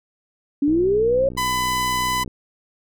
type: linear sweep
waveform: sine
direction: up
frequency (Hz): 275.6 to 554.4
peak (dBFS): -15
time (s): 0.62-1.29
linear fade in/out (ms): 5
type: click train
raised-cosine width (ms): 3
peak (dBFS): -21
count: 101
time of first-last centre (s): 0.68-2.277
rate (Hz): 62.6
type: tone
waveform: sawtooth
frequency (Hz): 1003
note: B5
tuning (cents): +26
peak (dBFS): -16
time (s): 1.37-2.24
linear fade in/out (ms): 10
effects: none